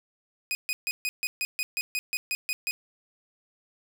sawtooth tone bursts, 2496 Hz, D#7, 5 cents sharp, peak -23 dBFS, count 13, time 0.51-2.71 s, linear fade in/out 0 ms, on 40 ms, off 140 ms, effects none

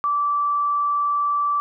sine tone, 1162 Hz, D6, 19 cents flat, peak -18 dBFS, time 0.04-1.6 s, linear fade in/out 0 ms, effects none

